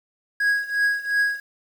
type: tone with tremolo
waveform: triangle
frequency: 1653 Hz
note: G#6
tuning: 9 cents flat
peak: -14 dBFS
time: 0.4-1.4 s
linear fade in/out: 5 ms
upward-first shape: triangle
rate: 2.8 Hz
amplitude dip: 90%
effects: 8-bit